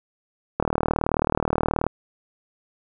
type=click train; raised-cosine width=1 ms; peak=-6 dBFS; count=50; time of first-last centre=0.6-1.866 s; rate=38.7 Hz; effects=none